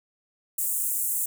pink high-pass noise, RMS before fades -27 dBFS, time 0.58-1.26 s, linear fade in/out 5 ms, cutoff 7700 Hz, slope 48 dB/octave, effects none

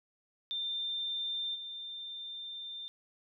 sine tone with level steps, 3589 Hz, A7, 34 cents sharp, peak -33 / -40 dBFS, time 0.51-2.88 s, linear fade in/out 0 ms, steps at 1.54 s, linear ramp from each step 20 ms, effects none

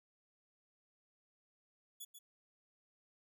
5% pulse tone with echo, 3407 Hz, G#7, 44 cents sharp, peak -38 dBFS, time 2-2.05 s, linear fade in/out 10 ms, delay 140 ms, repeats 1, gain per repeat -7 dB, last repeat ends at 2.19 s, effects none

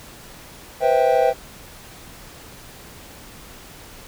triangle chord, C major seventh, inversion third, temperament just, 490.5 / 523.3 / 654.1 / 784.9 Hz, B4 / C5 / E5 / G5, -12 / 0 / -14 / +2 cents, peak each -18 dBFS, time 0.8-1.34 s, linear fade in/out 50 ms, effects pink hiss -42 dBFS RMS until 4.07 s

